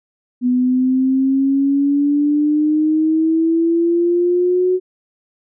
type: exponential sweep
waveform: sine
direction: up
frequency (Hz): 246.9 to 370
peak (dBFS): -12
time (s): 0.41-4.8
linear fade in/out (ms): 50
effects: none